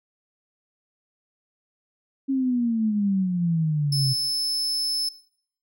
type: exponential sweep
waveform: sine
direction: down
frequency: 273.9 to 130 Hz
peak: -20 dBFS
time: 2.28-4.14 s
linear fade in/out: 20 ms
type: tone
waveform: 40% pulse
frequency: 5250 Hz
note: E8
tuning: 8 cents flat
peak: -23 dBFS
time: 3.92-5.09 s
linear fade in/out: 5 ms
effects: noise-tail reverb RT60 0.6 s tail -18 dB re dry